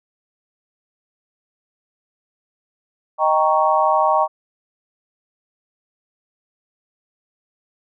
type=chord; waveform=sine; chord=Eb dominant seventh; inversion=none; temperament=equal; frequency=622.3 / 784 / 932.3 / 1108.7 Hz; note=Eb5 / G5 / Bb5 / Db6; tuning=0 / 0 / 0 / 0 cents; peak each=-19 dBFS; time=3.18-4.28 s; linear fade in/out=50 ms; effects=none